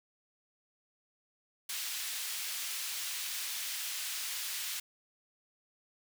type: high-pass noise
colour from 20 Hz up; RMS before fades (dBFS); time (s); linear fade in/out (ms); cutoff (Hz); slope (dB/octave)
pink; -38; 1.69-4.8; 5; 2600; 12
effects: none